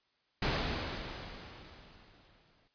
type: noise with exponential decay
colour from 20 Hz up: pink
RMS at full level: -30 dBFS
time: 0.42-2.68 s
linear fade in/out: 5 ms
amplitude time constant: 490 ms
effects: white hiss -75 dBFS RMS until 2.74 s + resampled to 11025 Hz